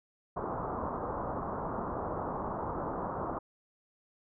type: low-pass noise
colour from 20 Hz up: white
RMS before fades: -36 dBFS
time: 0.36-3.39 s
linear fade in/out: 10 ms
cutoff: 1200 Hz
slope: 48 dB/octave
effects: none